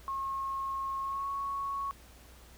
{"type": "tone with pitch glide", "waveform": "sine", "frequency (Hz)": [1083, 1107.7], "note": ["C#6", "C#6"], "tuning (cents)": [-41, -2], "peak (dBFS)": -32, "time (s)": [0.08, 1.91], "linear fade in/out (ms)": 0, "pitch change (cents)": 39, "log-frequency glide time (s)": [1.01, 1.28], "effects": ["added 60 Hz sine -54 dBFS peak until 2.57 s", "pink hiss -57 dBFS RMS until 2.57 s"]}